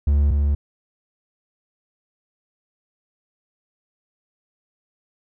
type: tone pair in turn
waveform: triangle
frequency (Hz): 72 / 72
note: D2 / D2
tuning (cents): -34 / -34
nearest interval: unison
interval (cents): 0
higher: neither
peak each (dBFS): -12 / -14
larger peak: first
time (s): 0.07-0.31 / 0.31-0.55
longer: neither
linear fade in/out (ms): 5
effects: none